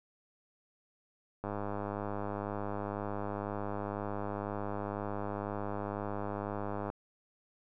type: click train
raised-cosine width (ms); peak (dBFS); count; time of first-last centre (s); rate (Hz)
1; -23; 558; 1.44-6.901; 102
effects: none